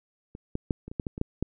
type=clicks; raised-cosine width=3 ms; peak=-27 / -16 / -12 / -27 / -25 / -15 / -18 / -23 / -13 / -14 dBFS; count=10; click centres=0.351 / 0.554 / 0.708 / 0.88 / 0.915 / 0.998 / 1.068 / 1.179 / 1.214 / 1.426 s; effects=none